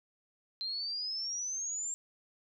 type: exponential sweep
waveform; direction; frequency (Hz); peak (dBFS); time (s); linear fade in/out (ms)
sine; up; 4100 to 7459; -34; 0.61-1.94; 0
effects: none